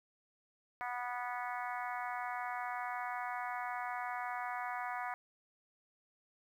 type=harmonic tone; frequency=245.4 Hz; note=B3; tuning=11 cents flat; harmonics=3 / 4 / 5 / 6 / 7 / 8 / 9; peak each=-41 / -43 / -45 / -47 / -48 / -49 / -50 dBFS; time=0.81-5.14 s; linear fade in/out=0 ms; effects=11-bit